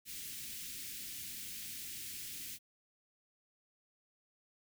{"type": "band-stop noise", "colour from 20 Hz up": "white", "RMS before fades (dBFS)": -45, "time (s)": [0.05, 2.59], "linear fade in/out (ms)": 50, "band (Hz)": [310, 2000], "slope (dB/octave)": 24, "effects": []}